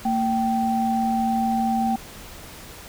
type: tone pair together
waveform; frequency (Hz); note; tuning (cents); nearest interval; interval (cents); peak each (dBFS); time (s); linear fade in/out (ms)
sine; 228.1 / 777; A#3 / G5; -37 / -16; octave + major sixth; 2121; -22; 0.05-1.96; 5
effects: pink hiss -41 dBFS RMS until 2.88 s